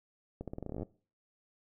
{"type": "accelerating click train", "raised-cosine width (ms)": 2, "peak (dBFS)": -26, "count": 15, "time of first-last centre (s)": [0.41, 0.831], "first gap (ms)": 67, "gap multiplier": 0.86, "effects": ["noise-tail reverb RT60 0.4 s tail -20 dB re dry"]}